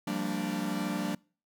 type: chord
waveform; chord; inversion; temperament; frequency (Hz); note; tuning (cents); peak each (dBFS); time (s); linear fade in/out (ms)
45% pulse; G minor seventh; third; equal with one note detuned; 174.61 / 196 / 228.5 / 293.7; F3 / G3 / Bb3 / D4; 0 / 0 / -34 / 0; -38 / -35 / -36 / -35; 0.07-1.15; 5
effects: noise-tail reverb RT60 0.4 s tail -26 dB re dry